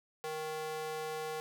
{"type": "tone with high-pass filter", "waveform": "square", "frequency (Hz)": 156.2, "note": "D#3", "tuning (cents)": 7, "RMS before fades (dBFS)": -39, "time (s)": [0.24, 1.4], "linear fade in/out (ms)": 0, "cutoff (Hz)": 550, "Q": 2.1, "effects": []}